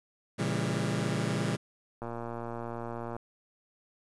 sawtooth chord, A# diminished seventh, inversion none, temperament just, 116.54 / 139.85 / 167.82 / 201.4 Hz, A#2 / C#3 / E3 / G3, 0 / +16 / +31 / +47 cents, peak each -30 dBFS, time 0.38-1.57 s, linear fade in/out 20 ms
click train, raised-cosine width 1 ms, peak -24 dBFS, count 135, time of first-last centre 2.02-3.165 s, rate 117 Hz
effects resampled to 24000 Hz + 10-bit

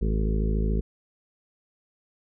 harmonic tone with a mistuned harmonic, 53.7 Hz, A1, 41 cents flat, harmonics 1 / 2 / 3 / 4 / 5 / 6 / 7 / 8 / 9, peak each -23 / -34 / -31 / -32 / -41 / -43 / -36 / -37 / -44 dBFS, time 0.01-0.81 s, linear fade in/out 10 ms, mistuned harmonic 9, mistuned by -19 cents, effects none

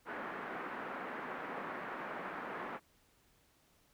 white band-pass noise, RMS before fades -43 dBFS, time 0.05-2.8 s, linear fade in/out 50 ms, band 180 to 1700 Hz, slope 24 dB/octave, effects pink hiss -70 dBFS RMS until 3.93 s

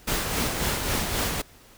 pink noise with tremolo, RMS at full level -25 dBFS, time 0.07-1.42 s, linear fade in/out 10 ms, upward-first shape sine, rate 3.7 Hz, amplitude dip 40%, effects pink hiss -52 dBFS RMS until 1.77 s

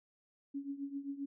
sine tone with tremolo, 279.3 Hz, C#4, 13 cents sharp, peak -35 dBFS, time 0.54-1.26 s, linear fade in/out 10 ms, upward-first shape triangle, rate 7.6 Hz, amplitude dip 85%, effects none

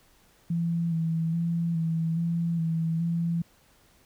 sine tone with vibrato, 165.9 Hz, E3, 11 cents sharp, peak -24 dBFS, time 0.5-3.42 s, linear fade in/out 5 ms, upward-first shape square, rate 1.2 Hz, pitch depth 27 cents each way, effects pink hiss -61 dBFS RMS until 4.05 s

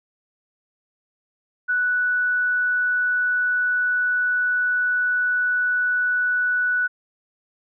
sine tone, 1480 Hz, F#6, in tune, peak -18 dBFS, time 1.68-6.88 s, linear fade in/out 20 ms, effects none

